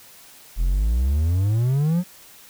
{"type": "exponential sweep", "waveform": "triangle", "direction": "up", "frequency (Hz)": [39.5, 185], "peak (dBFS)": -15, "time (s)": [0.56, 2.04], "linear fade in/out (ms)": 50, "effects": ["white hiss -47 dBFS RMS until 2.49 s"]}